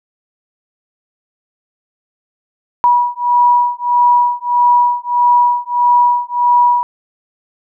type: beating tone pair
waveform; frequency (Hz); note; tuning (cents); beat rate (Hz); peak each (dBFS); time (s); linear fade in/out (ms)
sine; 969 / 970.6; B5 / B5; -33 / -30; 1.6; -12; 2.84-6.83; 0
effects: none